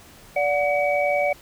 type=tone cluster; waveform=sine; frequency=580 / 731 / 2272 Hz; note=D5 / F#5 / C#7; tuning=-22 / -21 / +42 cents; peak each=-21 / -24 / -25 dBFS; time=0.36-1.33 s; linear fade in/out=5 ms; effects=pink hiss -48 dBFS RMS until 1.41 s